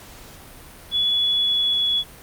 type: tone with pitch glide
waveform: sine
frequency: 3409 to 3385 Hz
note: G#7 to G#7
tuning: +45 to +32 cents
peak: -17 dBFS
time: 0.91-2.04 s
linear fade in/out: 50 ms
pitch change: -13 cents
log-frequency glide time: 1.04-1.92 s
effects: pink hiss -43 dBFS RMS until 2.22 s + Opus 48 kbps